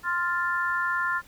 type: chord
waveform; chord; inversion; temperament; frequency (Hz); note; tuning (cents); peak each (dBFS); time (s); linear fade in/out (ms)
sine; F major; second; equal; 1046.5 / 1396.9 / 1760; C6 / F6 / A6; 0 / 0 / 0; -29 / -27 / -29; 0.03-1.22; 50
effects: pink hiss -54 dBFS RMS until 1.27 s